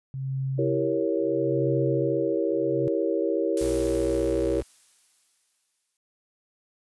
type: tone with tremolo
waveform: sine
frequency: 133.8 Hz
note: C3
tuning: 39 cents sharp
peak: -25 dBFS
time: 0.14-2.88 s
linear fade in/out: 0 ms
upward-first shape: sine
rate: 0.76 Hz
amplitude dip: 100%
type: chord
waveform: sine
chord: E diminished seventh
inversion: none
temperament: equal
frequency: 329.6 / 392 / 466.2 / 554.4 Hz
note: E4 / G4 / Bb4 / Db5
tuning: 0 / 0 / 0 / 0 cents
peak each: -27 / -28 / -28 / -29 dBFS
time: 0.58-4.61 s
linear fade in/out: 10 ms
type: noise with exponential decay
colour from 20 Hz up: blue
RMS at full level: -34 dBFS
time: 3.57-5.97 s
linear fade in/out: 1 ms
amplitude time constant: 520 ms
type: tone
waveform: 35% pulse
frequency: 61.74 Hz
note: B1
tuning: in tune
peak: -30 dBFS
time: 3.61-4.63 s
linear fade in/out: 5 ms
effects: resampled to 24000 Hz